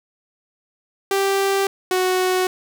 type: tone pair in turn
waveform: sawtooth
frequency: 392 / 369.4 Hz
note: G4 / F#4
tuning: 0 / -3 cents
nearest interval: minor second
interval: 103 cents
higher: first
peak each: -13 dBFS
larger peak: neither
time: 1.11-1.67 / 1.91-2.47 s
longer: neither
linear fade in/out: 2 ms
effects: none